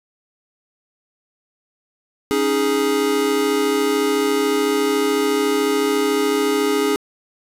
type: chord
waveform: square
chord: C# suspended second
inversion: none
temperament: equal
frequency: 277.2 / 311.1 / 415.3 Hz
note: C#4 / D#4 / G#4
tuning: 0 / 0 / 0 cents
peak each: -23 / -24 / -19 dBFS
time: 2.31-6.96 s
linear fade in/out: 0 ms
effects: resampled to 32000 Hz + 7-bit